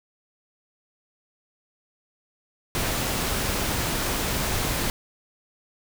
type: noise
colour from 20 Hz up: pink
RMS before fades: -26 dBFS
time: 2.75-4.9 s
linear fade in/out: 0 ms
effects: none